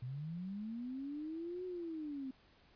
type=linear two-way sweep; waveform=sine; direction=up then down; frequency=119.4 to 370 to 257.5 Hz; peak=-40 dBFS; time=0.02-2.31 s; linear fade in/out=5 ms; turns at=1.65 s; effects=pink hiss -67 dBFS RMS until 2.75 s + resampled to 11025 Hz